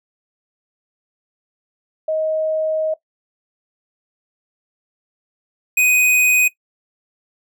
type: tone pair in turn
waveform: sine / square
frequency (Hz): 629 / 2497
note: D#5 / D#7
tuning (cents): +19 / +6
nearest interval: 2 octaves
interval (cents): 2387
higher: second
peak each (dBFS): -17 / -13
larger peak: second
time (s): 2.08-2.94 / 5.77-6.48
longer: first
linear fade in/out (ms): 5
effects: noise-tail reverb RT60 0.1 s tail -17 dB re dry